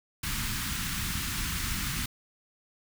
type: band-stop noise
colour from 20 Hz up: pink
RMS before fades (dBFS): -32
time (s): 0.23-2.06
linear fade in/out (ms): 5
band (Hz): 250 to 1200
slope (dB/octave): 24
effects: none